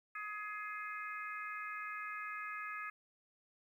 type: harmonic tone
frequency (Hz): 419.7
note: G#4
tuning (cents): +18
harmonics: 3 / 4 / 5 / 6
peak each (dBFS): -44 / -46 / -48 / -50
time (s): 0.15-2.9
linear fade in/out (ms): 5
effects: 12-bit